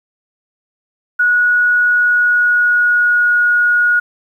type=tone with pitch glide; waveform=sine; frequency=1460 to 1446.6 Hz; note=F#6 to F#6; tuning=-24 to -39 cents; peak=-9 dBFS; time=1.19-4 s; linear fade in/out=10 ms; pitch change=-15 cents; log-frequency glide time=1.75-3.44 s; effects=8-bit